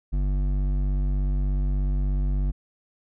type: tone with hard clipping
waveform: triangle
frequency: 48.33 Hz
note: G1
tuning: 24 cents flat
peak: -23 dBFS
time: 0.12-2.52 s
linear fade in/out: 20 ms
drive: 14 dB
effects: none